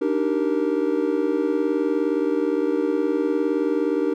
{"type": "chord", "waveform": "triangle", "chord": "Eb major seventh", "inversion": "third", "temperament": "just", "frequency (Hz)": [291.7, 311.1, 388.9, 466.7], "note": ["D4", "Eb4", "G4", "Bb4"], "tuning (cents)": [-12, 0, -14, 2], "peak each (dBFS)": -23, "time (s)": [0.01, 4.14], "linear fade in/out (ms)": 10, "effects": []}